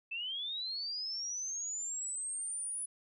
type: linear sweep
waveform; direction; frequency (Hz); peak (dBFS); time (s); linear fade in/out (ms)
sine; up; 2605 to 9956; -36; 0.11-2.86; 10
effects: none